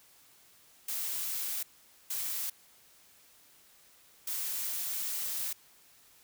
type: noise bursts at uneven times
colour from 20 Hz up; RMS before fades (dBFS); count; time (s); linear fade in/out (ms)
blue; -35; 3; 0.88-1.63 / 2.1-2.5 / 4.27-5.53; 5
effects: white hiss -61 dBFS RMS until 6.23 s